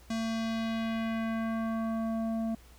square tone with low-pass filter sweep, 225 Hz, A3, 39 cents sharp, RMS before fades -32 dBFS, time 0.1-2.55 s, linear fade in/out 5 ms, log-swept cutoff 6700 to 570 Hz, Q 1.3, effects added 60 Hz sine -53 dBFS peak until 2.78 s + pink hiss -59 dBFS RMS until 2.78 s

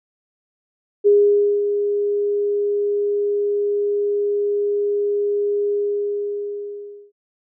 sine tone with ADSR envelope, 409.4 Hz, G#4, 25 cents flat, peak -9 dBFS, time 1.04-7.12 s, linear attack 28 ms, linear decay 550 ms, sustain -8 dB, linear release 1400 ms, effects none

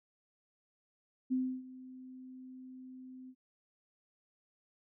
sine tone with ADSR envelope, 257.2 Hz, C4, 30 cents flat, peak -28 dBFS, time 1.3-3.35 s, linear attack 23 ms, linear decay 300 ms, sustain -19 dB, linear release 60 ms, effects none

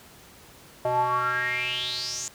square tone with band-pass filter sweep, 124.3 Hz, B2, 12 cents sharp, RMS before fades -27 dBFS, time 0.85-2.28 s, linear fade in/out 0 ms, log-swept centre 690 to 7100 Hz, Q 7.7, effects pink hiss -50 dBFS RMS until 2.34 s + high-pass 60 Hz 12 dB/octave

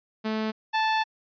sawtooth tone pair in turn, 218.1 / 877.5 Hz, A3 / A5, -15 / -5 cents, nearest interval 2 octaves, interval 2410 cents, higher second, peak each -22 / -18 dBFS, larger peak second, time 0.24-0.52 / 0.73-1.04 s, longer second, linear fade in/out 20 ms, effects resampled to 11025 Hz

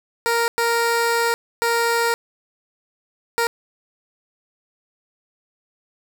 15% pulse tone bursts at uneven times, 466.2 Hz, A#4, in tune, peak -11 dBFS, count 4, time 0.26-0.48 / 0.58-1.34 / 1.62-2.14 / 3.38-3.47 s, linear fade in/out 0 ms, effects none

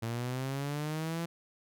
sawtooth linear sweep, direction up, 112.8 to 170.2 Hz, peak -29 dBFS, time 0.02-1.26 s, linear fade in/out 10 ms, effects none

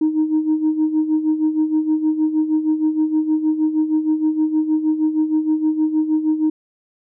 sine tone with tremolo, 311.1 Hz, D#4, in tune, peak -11 dBFS, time 0.01-6.5 s, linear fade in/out 5 ms, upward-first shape sine, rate 6.4 Hz, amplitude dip 70%, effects tanh soft clip ceiling -10 dBFS

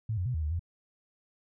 sine tone with pitch steps, 110.1 / 89.8 / 125.5 / 79.2 / 75.1 / 85.1 Hz, A2 / F2 / B2 / D#2 / D2 / F2, +2 / +49 / +28 / +31 / +39 / -44 cents, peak -28 dBFS, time 0.09-0.594 s, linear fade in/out 5 ms, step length 84 ms, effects none

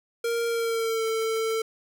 square tone with pitch glide, 465.7 to 446.5 Hz, A#4 to A4, -2 to +25 cents, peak -25 dBFS, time 0.24-1.62 s, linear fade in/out 5 ms, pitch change -73 cents, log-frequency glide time 0.47-1.05 s, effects none

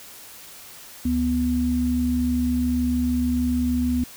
sine tone pair together, 73.42 / 247 Hz, D2 / B3, 0 / 0 cents, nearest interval octave + major sixth, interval 2100 cents, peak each -26 / -20 dBFS, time 1.05-4.04 s, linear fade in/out 5 ms, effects white hiss -43 dBFS RMS until 4.16 s

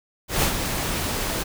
pink noise with ADSR envelope, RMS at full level -19 dBFS, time 0.28-1.44 s, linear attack 140 ms, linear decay 96 ms, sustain -7 dB, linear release 19 ms, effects none

